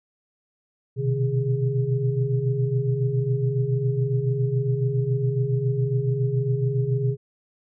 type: tone cluster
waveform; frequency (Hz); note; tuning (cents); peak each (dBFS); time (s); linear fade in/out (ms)
sine; 122.3 / 129.5 / 153.3 / 411.2; B2 / C3 / D#3 / G#4; -16 / -17 / -25 / -17; -28 / -22 / -30 / -28; 0.96-7.17; 50
effects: none